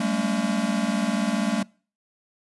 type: tone cluster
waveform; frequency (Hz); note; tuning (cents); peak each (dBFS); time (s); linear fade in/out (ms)
square; 189.9 / 205.5 / 225.7 / 282.1; F#3 / G#3 / A3 / C#4; +45 / -18 / +44 / +30; -32 / -27 / -26 / -32; 0-1.63; 5
effects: noise-tail reverb RT60 0.4 s tail -24 dB re dry + resampled to 24000 Hz